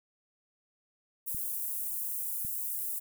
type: high-pass noise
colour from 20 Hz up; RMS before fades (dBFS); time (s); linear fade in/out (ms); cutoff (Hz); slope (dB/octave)
white; -35; 1.26-3; 20; 9900; 24
type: clicks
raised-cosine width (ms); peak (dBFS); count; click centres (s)
5; -32; 2; 1.347 / 2.449
effects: none